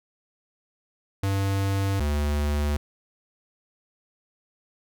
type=tone pair in turn; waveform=square; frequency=98 / 73.42 Hz; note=G2 / D2; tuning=0 / 0 cents; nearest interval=perfect fourth; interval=500 cents; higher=first; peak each=-23 dBFS; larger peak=neither; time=1.23-2 / 2-2.77 s; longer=neither; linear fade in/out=5 ms; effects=none